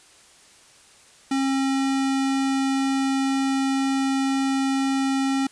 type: tone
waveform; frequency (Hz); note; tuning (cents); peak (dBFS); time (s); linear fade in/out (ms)
square; 269.8; C#4; -47; -21; 1.31-5.47; 5
effects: white hiss -52 dBFS RMS until 5.51 s + resampled to 22050 Hz